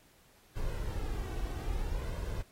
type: noise with flanger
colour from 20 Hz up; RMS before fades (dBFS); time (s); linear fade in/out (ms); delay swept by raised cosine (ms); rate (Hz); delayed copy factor
brown; -35; 0.55-2.43; 20; 1.9 to 2.67; 0.59; +0.5
effects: pink hiss -64 dBFS RMS until 2.51 s + AAC 48 kbps